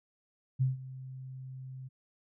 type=tone with ADSR envelope; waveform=sine; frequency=130.7 Hz; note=C3; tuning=1 cent flat; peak=-23 dBFS; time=0.59-1.89 s; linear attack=26 ms; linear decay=150 ms; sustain=-18 dB; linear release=21 ms; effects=none